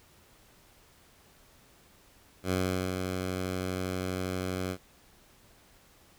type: tone with ADSR envelope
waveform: 10% pulse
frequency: 92.5 Hz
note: F#2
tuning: in tune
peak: -18 dBFS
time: 2.43-4.78 s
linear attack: 83 ms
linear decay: 410 ms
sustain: -5 dB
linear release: 71 ms
effects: pink hiss -60 dBFS RMS until 6.18 s